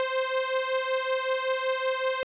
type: beating tone pair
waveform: sawtooth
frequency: 520 / 525.3 Hz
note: C5 / C5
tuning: -11 / +7 cents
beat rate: 5.3 Hz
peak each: -24 / -25 dBFS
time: 0-2.23 s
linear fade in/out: 0 ms
effects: resampled to 8000 Hz + 10-bit